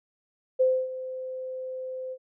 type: tone with ADSR envelope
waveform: sine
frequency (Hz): 516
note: C5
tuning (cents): -24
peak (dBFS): -17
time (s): 0.59-2.18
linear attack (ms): 18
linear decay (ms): 270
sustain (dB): -15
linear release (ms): 59
effects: none